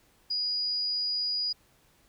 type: tone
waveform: sine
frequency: 4902 Hz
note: D#8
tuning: 27 cents flat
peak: -27 dBFS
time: 0.3-1.53 s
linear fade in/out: 10 ms
effects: pink hiss -64 dBFS RMS until 2.08 s